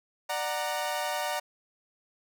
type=chord; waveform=sawtooth; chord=D augmented; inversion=none; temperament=equal with one note detuned; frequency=594.2 / 740 / 932.3 Hz; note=D5 / F#5 / A#5; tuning=+20 / 0 / 0 cents; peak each=-30 dBFS; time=0.29-1.4 s; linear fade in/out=10 ms; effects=none